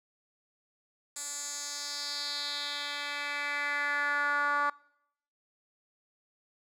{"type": "tone with band-pass filter sweep", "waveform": "10% pulse", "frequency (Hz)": 289, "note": "D4", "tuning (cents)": -28, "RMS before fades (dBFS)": -33, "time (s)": [1.16, 4.7], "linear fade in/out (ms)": 5, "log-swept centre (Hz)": [8100, 1200], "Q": 3.1, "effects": ["noise-tail reverb RT60 0.7 s tail -23 dB re dry"]}